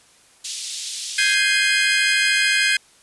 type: band-pass noise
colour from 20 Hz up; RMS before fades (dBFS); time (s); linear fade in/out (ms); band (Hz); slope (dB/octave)
pink; -30; 0.44-1.35; 10; 3400 to 9600; 24
type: chord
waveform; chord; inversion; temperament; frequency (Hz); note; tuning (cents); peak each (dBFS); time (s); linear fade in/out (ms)
30% pulse; Ab major seventh; third; equal; 1568 / 1661.2 / 2093 / 2489; G6 / Ab6 / C7 / Eb7; 0 / 0 / 0 / 0; -19; 1.18-2.77; 5
effects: white hiss -53 dBFS RMS until 3.02 s + resampled to 24000 Hz